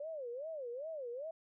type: tone with vibrato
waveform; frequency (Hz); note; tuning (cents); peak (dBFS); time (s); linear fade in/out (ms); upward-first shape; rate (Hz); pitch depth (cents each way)
sine; 554.4; C#5; 0; -40; 0-1.31; 5; sine; 2.5; 280
effects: none